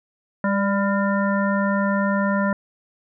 harmonic tone with a mistuned harmonic, 200.1 Hz, G3, 36 cents sharp, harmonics 1 / 3 / 5 / 7 / 9, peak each -20 / -25 / -27 / -28 / -30 dBFS, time 0.44-2.53 s, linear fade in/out 2 ms, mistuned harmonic 3, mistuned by -27 cents, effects none

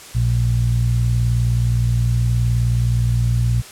sawtooth tone with low-pass filter, 59.2 Hz, A#1, 27 cents sharp, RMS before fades -17 dBFS, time 0.14-3.62 s, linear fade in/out 20 ms, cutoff 120 Hz, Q 4.4, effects white hiss -38 dBFS RMS until 3.71 s + low-pass 10000 Hz 12 dB/octave

